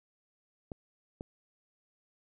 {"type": "clicks", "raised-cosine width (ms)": 2, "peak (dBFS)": -26, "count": 2, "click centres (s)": [0.718, 1.209], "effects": []}